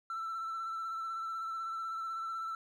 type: tone with vibrato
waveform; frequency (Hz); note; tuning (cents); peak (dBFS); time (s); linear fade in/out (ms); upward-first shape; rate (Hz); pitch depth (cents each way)
triangle; 1333; E6; +19; -33; 0.1-2.55; 2; sine; 16; 25
effects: tanh soft clip ceiling -31 dBFS